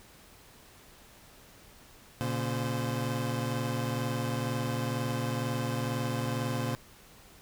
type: tone cluster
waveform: 25% pulse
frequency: 118.1 / 140.2 / 517 Hz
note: A#2 / C#3 / C5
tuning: +23 / +20 / -21 cents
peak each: -28 / -32 / -34 dBFS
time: 2.21-6.75 s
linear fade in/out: 0 ms
effects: pink hiss -55 dBFS RMS until 7.41 s